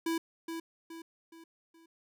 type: tone with echo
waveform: square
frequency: 329.6 Hz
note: E4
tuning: in tune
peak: -30 dBFS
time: 0.06-0.18 s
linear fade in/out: 5 ms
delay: 420 ms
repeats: 4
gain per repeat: -7 dB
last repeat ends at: 1.86 s
effects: none